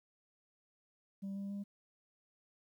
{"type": "tone with pitch steps", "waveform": "sine", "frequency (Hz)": [196, 198.39, 200.8], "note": ["G3", "G3", "G3"], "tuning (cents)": [0, 21, 42], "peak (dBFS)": -36, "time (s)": [1.22, 1.64], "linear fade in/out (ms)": 20, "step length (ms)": 140, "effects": ["tanh soft clip ceiling -38 dBFS", "12-bit"]}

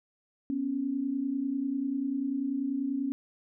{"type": "tone pair together", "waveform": "sine", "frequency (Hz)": [247, 277.2], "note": ["B3", "C#4"], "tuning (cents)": [0, 0], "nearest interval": "major second", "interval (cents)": 200, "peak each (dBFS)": [-34, -29], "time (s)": [0.5, 3.12], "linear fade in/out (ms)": 0, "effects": []}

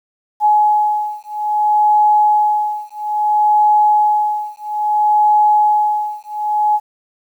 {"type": "beating tone pair", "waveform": "sine", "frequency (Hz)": [843, 843.6], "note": ["G#5", "G#5"], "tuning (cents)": [26, 27], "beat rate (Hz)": 0.6, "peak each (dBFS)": -14, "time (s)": [0.4, 6.8], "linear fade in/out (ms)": 50, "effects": ["8-bit"]}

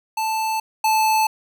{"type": "tone pair in turn", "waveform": "square", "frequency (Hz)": [880, 873.4], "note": ["A5", "A5"], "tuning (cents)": [0, -13], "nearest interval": "unison", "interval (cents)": 13, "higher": "first", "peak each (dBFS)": [-21, -16], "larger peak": "second", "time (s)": [[0.17, 0.6], [0.84, 1.27]], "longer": "neither", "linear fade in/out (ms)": 5, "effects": []}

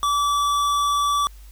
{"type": "tone with hard clipping", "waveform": "sine", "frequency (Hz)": 1154, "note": "D6", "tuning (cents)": -31, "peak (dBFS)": -20, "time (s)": [0.03, 1.27], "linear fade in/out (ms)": 0, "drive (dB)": 15, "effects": ["added 50 Hz sine -40 dBFS peak until 1.51 s", "white hiss -54 dBFS RMS until 1.51 s"]}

